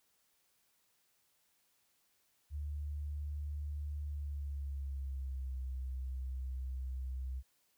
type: tone with pitch glide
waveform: sine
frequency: 73.42 to 64.66 Hz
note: D2 to C2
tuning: 0 to -20 cents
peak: -37 dBFS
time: 2.5-7.43 s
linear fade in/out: 50 ms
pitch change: -220 cents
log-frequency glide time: 4.05-5.58 s
effects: white hiss -75 dBFS RMS until 7.77 s